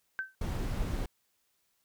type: tone with exponential decay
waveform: sine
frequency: 1545 Hz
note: G6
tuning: 26 cents flat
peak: -28 dBFS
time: 0.19-0.35 s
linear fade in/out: 0 ms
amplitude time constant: 34 ms
type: noise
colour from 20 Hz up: brown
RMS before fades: -33 dBFS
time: 0.41-1.06 s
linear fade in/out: 5 ms
effects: white hiss -75 dBFS RMS until 1.84 s